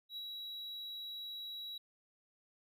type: tone with ADSR envelope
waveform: triangle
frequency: 3886 Hz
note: B7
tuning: 29 cents flat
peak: -39 dBFS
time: 0.09-1.78 s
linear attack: 77 ms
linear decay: 45 ms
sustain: -2 dB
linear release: 5 ms
effects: none